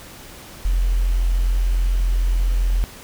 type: tone with quantisation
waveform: sine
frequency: 43.5 Hz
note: F1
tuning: 6 cents flat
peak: -15 dBFS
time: 0.65-2.84 s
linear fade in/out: 0 ms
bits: 7
effects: pink hiss -40 dBFS RMS until 3.03 s